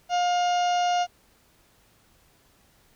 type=harmonic tone; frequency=710 Hz; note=F5; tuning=28 cents sharp; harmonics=1 / 2 / 3 / 4 / 5 / 6 / 7 / 8 / 9; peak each=-21 / -35 / -41 / -34 / -44 / -43 / -46 / -41 / -44 dBFS; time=0.09-1.07 s; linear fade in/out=50 ms; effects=pink hiss -61 dBFS RMS until 2.95 s